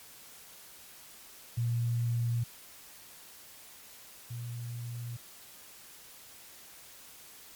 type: tone pair in turn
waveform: sine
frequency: 118.3 / 119.26 Hz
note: A#2 / A#2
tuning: +26 / +40 cents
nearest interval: unison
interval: 14 cents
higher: second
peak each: -27 / -36 dBFS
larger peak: first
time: 1.57-2.44 / 4.3-5.17 s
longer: neither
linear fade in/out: 10 ms
effects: white hiss -52 dBFS RMS until 7.55 s + MP3 96 kbps